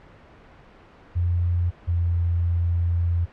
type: tone pair in turn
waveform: sine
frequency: 87.31 / 85.96 Hz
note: F2 / F2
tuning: 0 / -27 cents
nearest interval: unison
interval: 27 cents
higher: first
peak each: -19 dBFS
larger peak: neither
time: 1.15-1.71 / 1.87-3.26 s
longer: second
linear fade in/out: 20 ms
effects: pink hiss -49 dBFS RMS until 3.32 s + low-pass 2000 Hz 12 dB/octave